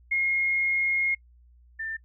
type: tone pair in turn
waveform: sine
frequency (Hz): 2148 / 1787.6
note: C7 / A6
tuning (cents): +45 / +27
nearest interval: minor third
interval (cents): 318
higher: first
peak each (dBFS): -22 / -30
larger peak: first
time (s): 0.11-1.15 / 1.79-1.97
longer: first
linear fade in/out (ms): 10
effects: noise-tail reverb RT60 0.1 s tail -26 dB re dry + added 60 Hz sine -53 dBFS peak until 2.04 s